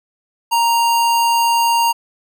square tone, 932.3 Hz, A#5, in tune, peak -13 dBFS, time 0.51-1.93 s, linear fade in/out 20 ms, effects none

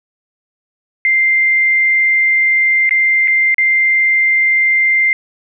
sine tone with dropouts, 2093 Hz, C7, in tune, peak -9 dBFS, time 1.05-5.13 s, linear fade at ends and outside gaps 1 ms, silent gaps 2.893-2.909 / 3.275-3.28 / 3.544-3.582 s, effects none

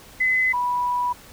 sine tone pair in turn, 2028 / 981.2 Hz, B6 / B5, +45 / -12 cents, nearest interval octave + minor second, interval 1257 cents, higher first, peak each -17 / -20 dBFS, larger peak first, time 0.2-0.53 / 0.53-1.13 s, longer second, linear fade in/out 10 ms, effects pink hiss -46 dBFS RMS until 1.32 s

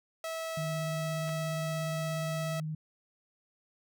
sawtooth tone, 650 Hz, E5, 24 cents flat, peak -31 dBFS, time 0.24-2.6 s, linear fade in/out 2 ms
sine tone with vibrato, 155.56 Hz, D#3, in tune, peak -33 dBFS, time 0.57-2.75 s, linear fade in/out 5 ms, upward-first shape sine, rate 17 Hz, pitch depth 20 cents each way
clicks, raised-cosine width 0.3 ms, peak -35 / -29 dBFS, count 2, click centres 1.278 / 1.292 s
effects none

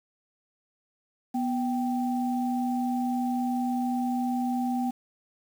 sine tone pair together, 245.6 / 779.7 Hz, B3 / G5, -9 / -10 cents, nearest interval octave + minor sixth, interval 1999 cents, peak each -26 / -31 dBFS, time 1.34-4.91 s, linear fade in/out 10 ms, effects 8-bit

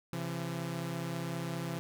sawtooth tone pair together, 134 / 168.83 Hz, C3 / E3, +42 / +42 cents, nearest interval major third, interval 400 cents, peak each -35 / -33 dBFS, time 0.13-1.79 s, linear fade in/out 0 ms, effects none

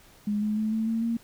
sine tone with pitch steps, 207.7 / 212.2 / 216.8 / 221.5 / 226.2 / 231.1 Hz, G#3 / G#3 / A3 / A3 / A3 / A#3, 0 / +38 / -25 / +12 / +48 / -15 cents, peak -24 dBFS, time 0.27-1.17 s, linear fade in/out 5 ms, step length 150 ms, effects pink hiss -55 dBFS RMS until 1.23 s

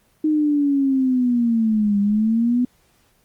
sine linear two-way sweep, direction down then up, 311.1 to 200.3 to 249.8 Hz, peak -15 dBFS, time 0.24-2.65 s, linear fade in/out 5 ms, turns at 2 s, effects pink hiss -60 dBFS RMS until 3.24 s + Opus 24 kbps

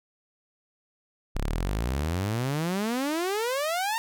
sawtooth exponential sweep, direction up, 31.41 to 932.3 Hz, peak -22 dBFS, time 1.35-3.98 s, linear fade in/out 0 ms, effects none

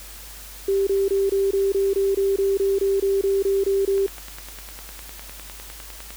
sine tone bursts, 392 Hz, G4, in tune, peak -17 dBFS, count 16, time 0.68-4.065 s, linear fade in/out 5 ms, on 190 ms, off 23 ms
click train, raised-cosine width 0.3 ms, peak -22 dBFS, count 22, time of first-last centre 3.98-6.106 s, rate 9.88 Hz
effects added 50 Hz sine -42 dBFS peak until 6.16 s + white hiss -41 dBFS RMS until 6.16 s

